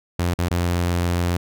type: tone with dropouts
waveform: sawtooth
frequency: 87.31 Hz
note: F2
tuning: in tune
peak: -15 dBFS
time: 0.19-1.37 s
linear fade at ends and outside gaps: 5 ms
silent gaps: 0.34-0.387 / 0.486-0.509 s
effects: none